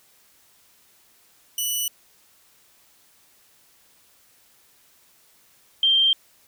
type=tone pair in turn; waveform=10% pulse / sine; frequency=2960 / 3162 Hz; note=F#7 / G7; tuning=0 / +14 cents; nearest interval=minor second; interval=114 cents; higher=second; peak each=-15 / -15 dBFS; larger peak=neither; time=1.58-1.88 / 5.83-6.13 s; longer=neither; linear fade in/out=2 ms; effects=white hiss -58 dBFS RMS until 6.47 s